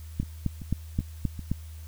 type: two click trains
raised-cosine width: 5 ms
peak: -24 / -13 dBFS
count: 4 / 6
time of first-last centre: 0.23-1.393 / 0.2-1.516 s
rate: 2.58 / 3.8 Hz
effects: added 79 Hz sine -39 dBFS peak until 1.87 s + white hiss -55 dBFS RMS until 1.87 s